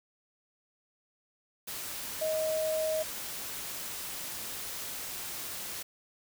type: tone in noise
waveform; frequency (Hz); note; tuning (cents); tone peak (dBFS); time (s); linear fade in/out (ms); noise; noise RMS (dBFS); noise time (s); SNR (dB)
sine; 629; D#5; +19; -28; 2.21-3.03; 10; white; -39; 1.67-5.83; +8
effects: none